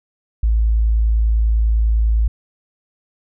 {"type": "tone", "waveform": "sine", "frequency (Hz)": 55, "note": "A1", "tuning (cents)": 0, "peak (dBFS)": -12, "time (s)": [0.43, 2.28], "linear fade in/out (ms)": 5, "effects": []}